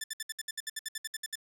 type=tone bursts; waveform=10% pulse; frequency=1760 Hz; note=A6; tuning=in tune; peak=-25 dBFS; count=15; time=0.01-1.356 s; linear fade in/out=5 ms; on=30 ms; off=64 ms; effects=11-bit